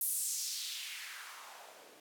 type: noise with band-pass filter sweep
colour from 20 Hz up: blue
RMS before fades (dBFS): -41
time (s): 0.01-2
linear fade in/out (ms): 2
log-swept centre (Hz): 12000 to 360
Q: 2
effects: none